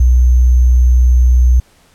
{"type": "tone with sample-and-hold", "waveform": "sine", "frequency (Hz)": 61.74, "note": "B1", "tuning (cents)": 0, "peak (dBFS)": -5, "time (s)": [0, 1.6], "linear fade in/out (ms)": 5, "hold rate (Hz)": 6300, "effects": ["pink hiss -50 dBFS RMS until 1.94 s", "low-pass 12000 Hz 12 dB/octave"]}